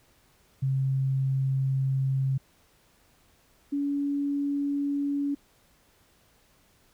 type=tone pair in turn; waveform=sine; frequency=134 / 283.9 Hz; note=C3 / C#4; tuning=+42 / +41 cents; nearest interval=octave + minor second; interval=1299 cents; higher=second; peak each=-23 / -25 dBFS; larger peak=first; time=0.62-2.38 / 3.72-5.35 s; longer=first; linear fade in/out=10 ms; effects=pink hiss -63 dBFS RMS until 6.93 s